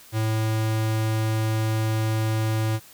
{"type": "tone", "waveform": "square", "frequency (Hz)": 110, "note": "A2", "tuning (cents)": 0, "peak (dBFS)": -22, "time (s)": [0.12, 2.8], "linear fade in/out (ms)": 50, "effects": ["white hiss -49 dBFS RMS until 2.93 s"]}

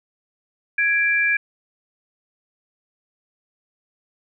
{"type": "tone pair together", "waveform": "sine", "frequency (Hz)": [1661.2, 2353], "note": ["G#6", "D7"], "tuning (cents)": [0, 3], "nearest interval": "tritone", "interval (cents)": 603, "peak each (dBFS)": -19, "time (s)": [0.78, 1.37], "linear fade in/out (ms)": 5, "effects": []}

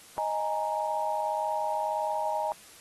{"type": "chord", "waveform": "sine", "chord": "D# suspended fourth", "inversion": "none", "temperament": "equal", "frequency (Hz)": [622.3, 830.6, 932.3], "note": ["D#5", "G#5", "A#5"], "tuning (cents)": [0, 0, 0], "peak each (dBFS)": [-32, -31, -31], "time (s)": [0.18, 2.52], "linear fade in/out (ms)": 0, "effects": ["white hiss -52 dBFS RMS until 2.8 s", "AAC 32 kbps"]}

